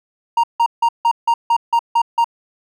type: tone bursts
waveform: triangle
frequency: 932.3 Hz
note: A#5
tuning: in tune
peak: -9 dBFS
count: 9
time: 0.37-2.244 s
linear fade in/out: 5 ms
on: 66 ms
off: 160 ms
effects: none